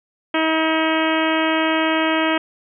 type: harmonic tone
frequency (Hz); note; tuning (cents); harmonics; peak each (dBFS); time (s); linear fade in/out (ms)
319; D#4; +43; 1 / 2 / 3 / 4 / 5 / 6 / 7 / 8 / 9 / 10; -20 / -23 / -25 / -26 / -27 / -28 / -28 / -29 / -30 / -30; 0.34-2.38; 5
effects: none